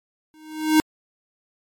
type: tone with exponential growth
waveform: square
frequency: 311.1 Hz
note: D#4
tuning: in tune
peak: -11 dBFS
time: 0.34-0.8 s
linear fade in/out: 0 ms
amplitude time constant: 100 ms
effects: MP3 64 kbps